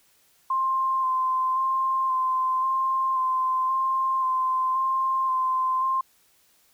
sine tone with vibrato, 1046.5 Hz, C6, in tune, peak -21 dBFS, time 0.5-6.01 s, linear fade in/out 5 ms, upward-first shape square, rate 0.94 Hz, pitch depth 14 cents each way, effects white hiss -62 dBFS RMS until 6.73 s

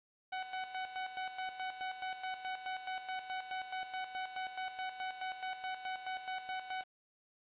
sawtooth tone with tremolo, 749 Hz, F#5, 21 cents sharp, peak -33 dBFS, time 0.32-6.84 s, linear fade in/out 10 ms, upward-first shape square, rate 4.7 Hz, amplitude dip 65%, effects resampled to 8000 Hz + 10-bit

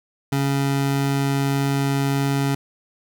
25% pulse tone, 138.59 Hz, C#3, in tune, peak -15 dBFS, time 0.32-2.55 s, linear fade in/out 5 ms, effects none

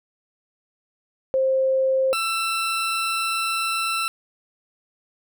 sine / 20% pulse tone pair in turn, 528 / 1336.3 Hz, C5 / E6, +16 / +23 cents, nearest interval octave + major third, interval 1607 cents, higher second, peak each -17 / -17 dBFS, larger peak neither, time 1.34-2.13 / 2.13-4.08 s, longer second, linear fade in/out 0 ms, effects none

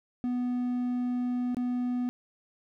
triangle tone with dropouts, 246.9 Hz, B3, in tune, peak -25 dBFS, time 0.24-2.09 s, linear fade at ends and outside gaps 0 ms, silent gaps 1.546-1.569 s, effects none

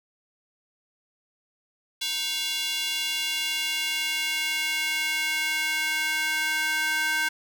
square tone with high-pass filter sweep, 311 Hz, D#4, 1 cent flat, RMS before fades -27 dBFS, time 2.01-7.29 s, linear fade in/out 10 ms, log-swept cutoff 3300 to 1600 Hz, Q 2.4, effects none

